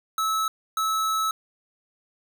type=tone bursts at uneven times; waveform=square; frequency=1300 Hz; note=E6; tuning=24 cents flat; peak=-23 dBFS; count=2; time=0.18-0.48 / 0.77-1.31 s; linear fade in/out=2 ms; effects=none